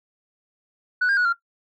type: tone with pitch steps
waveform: sine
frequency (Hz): 1480 / 1606 / 1462 / 1384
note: F#6 / G6 / F#6 / F6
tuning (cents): 0 / +41 / -21 / -16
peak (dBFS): -15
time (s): 1.01-1.33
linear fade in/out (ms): 10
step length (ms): 80
effects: noise-tail reverb RT60 0.1 s tail -17 dB re dry + tanh soft clip ceiling -16 dBFS